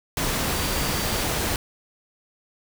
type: tone in noise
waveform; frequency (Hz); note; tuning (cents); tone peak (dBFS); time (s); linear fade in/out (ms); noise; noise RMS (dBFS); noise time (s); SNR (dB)
sine; 4647; D8; -19; -36; 0.55-1.23; 2; pink; -25; 0.17-1.56; -14
effects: none